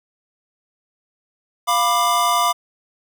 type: chord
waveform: square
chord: B diminished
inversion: second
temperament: equal with one note detuned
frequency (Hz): 698.5 / 987.8 / 1187.6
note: F5 / B5 / D6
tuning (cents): 0 / 0 / +19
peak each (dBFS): -22 / -21 / -19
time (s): 1.67-2.53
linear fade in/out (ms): 20
effects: none